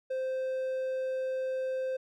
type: tone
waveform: triangle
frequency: 521 Hz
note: C5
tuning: 7 cents flat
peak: -28 dBFS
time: 0.1-1.97 s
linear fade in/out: 10 ms
effects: none